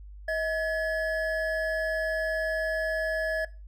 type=tone pair together; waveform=triangle; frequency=637.2 / 1701 Hz; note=D#5 / G#6; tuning=+41 / +41 cents; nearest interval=octave + perfect fourth; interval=1700 cents; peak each=-27 dBFS; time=0.28-3.45 s; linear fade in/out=5 ms; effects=noise-tail reverb RT60 0.3 s tail -19 dB re dry + added 50 Hz sine -42 dBFS peak until 3.67 s